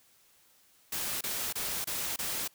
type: noise bursts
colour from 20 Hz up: white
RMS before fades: -34 dBFS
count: 5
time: 0.92-2.478 s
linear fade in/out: 5 ms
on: 290 ms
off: 27 ms
effects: white hiss -64 dBFS RMS until 2.54 s